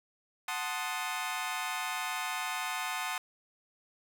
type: chord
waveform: 20% pulse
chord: F# diminished seventh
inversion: none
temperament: equal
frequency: 740 / 880 / 1046.5 / 1244.5 Hz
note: F#5 / A5 / C6 / Eb6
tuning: 0 / 0 / 0 / 0 cents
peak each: -34 dBFS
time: 0.48-3.18 s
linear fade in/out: 2 ms
effects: none